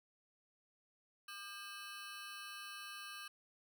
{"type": "ring-modulated tone", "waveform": "20% pulse", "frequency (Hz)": 1400, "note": "F6", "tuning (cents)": 4, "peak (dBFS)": -39, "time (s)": [1.28, 3.28], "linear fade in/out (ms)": 5, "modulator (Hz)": 197, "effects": []}